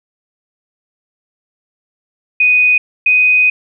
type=tone pair in turn; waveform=sine; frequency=2489 / 2498 Hz; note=D#7 / D#7; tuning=0 / +6 cents; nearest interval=unison; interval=6 cents; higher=second; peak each=-7 dBFS; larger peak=neither; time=2.4-2.78 / 3.06-3.5 s; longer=second; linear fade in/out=5 ms; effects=none